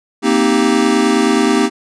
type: chord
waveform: square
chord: C minor seventh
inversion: third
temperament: equal with one note detuned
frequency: 232.1 / 261.6 / 311.1 / 392 Hz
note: Bb3 / C4 / Eb4 / G4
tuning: -7 / 0 / 0 / 0 cents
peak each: -17 dBFS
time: 0.22-1.7 s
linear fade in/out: 50 ms
effects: resampled to 22050 Hz